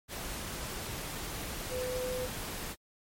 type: tone in noise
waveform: sine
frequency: 505 Hz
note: B4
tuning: 39 cents sharp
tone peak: -33 dBFS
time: 1.69-2.29 s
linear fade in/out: 50 ms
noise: pink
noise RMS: -39 dBFS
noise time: 0.08-2.76 s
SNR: +3 dB
effects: MP3 64 kbps